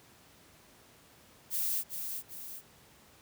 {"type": "noise with echo", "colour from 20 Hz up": "violet", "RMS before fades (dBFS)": -32, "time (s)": [1.5, 1.84], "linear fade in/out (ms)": 50, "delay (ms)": 390, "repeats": 2, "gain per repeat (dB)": -6, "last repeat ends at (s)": 2.62, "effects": ["pink hiss -59 dBFS RMS until 3.21 s", "high-pass 80 Hz 12 dB/octave"]}